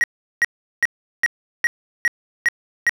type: tone bursts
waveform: triangle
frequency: 1895 Hz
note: A#6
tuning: 28 cents sharp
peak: -11 dBFS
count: 8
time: 0.01-2.894 s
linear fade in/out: 0 ms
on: 28 ms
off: 380 ms
effects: none